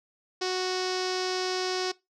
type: tone with low-pass filter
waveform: sawtooth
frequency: 369.4 Hz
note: F#4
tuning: 3 cents flat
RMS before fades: -29 dBFS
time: 0.41-1.92 s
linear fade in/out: 10 ms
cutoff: 5200 Hz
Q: 4.5
effects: noise-tail reverb RT60 0.2 s tail -21 dB re dry